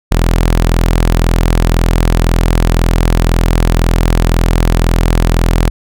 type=tone; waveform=sawtooth; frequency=41.94 Hz; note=E1; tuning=31 cents sharp; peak=-4 dBFS; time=0.11-5.7 s; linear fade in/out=10 ms; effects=none